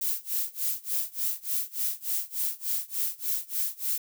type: noise with tremolo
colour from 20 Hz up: violet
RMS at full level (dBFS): -27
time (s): 0.01-3.98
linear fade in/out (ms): 5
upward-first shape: sine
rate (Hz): 3.4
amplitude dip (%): 95
effects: none